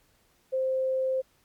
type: tone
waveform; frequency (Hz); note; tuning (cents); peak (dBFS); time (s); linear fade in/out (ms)
sine; 523.3; C5; 0; -24; 0.52-1.22; 20
effects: pink hiss -66 dBFS RMS until 1.44 s + MP3 96 kbps